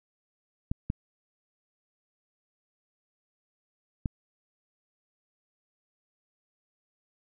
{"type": "clicks", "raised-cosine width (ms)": 5, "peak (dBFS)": -16, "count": 3, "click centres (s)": [0.715, 0.901, 4.058], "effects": []}